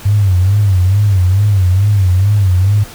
sine tone with vibrato, 97 Hz, G2, 18 cents flat, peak -7 dBFS, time 0.05-2.84 s, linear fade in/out 10 ms, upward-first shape sine, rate 2.3 Hz, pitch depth 130 cents each way, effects pink hiss -33 dBFS RMS until 2.94 s

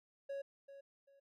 triangle tone with echo, 554.4 Hz, C#5, in tune, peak -38 dBFS, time 0.29-0.42 s, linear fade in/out 10 ms, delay 390 ms, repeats 2, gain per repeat -12 dB, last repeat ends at 1.2 s, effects none

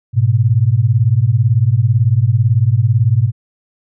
sine beating tone pair, 105.8 / 123.8 Hz, G#2 / B2, +33 / +5 cents, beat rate 18 Hz, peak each -12 dBFS, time 0.13-3.32 s, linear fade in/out 50 ms, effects none

